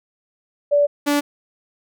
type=tone pair in turn; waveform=sine / sawtooth; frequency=579 / 289.5 Hz; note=D5 / D4; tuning=-25 / -25 cents; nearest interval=octave; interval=1200 cents; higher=first; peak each=-12 dBFS; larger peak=neither; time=0.71-0.87 / 1.06-1.21 s; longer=first; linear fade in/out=20 ms; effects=none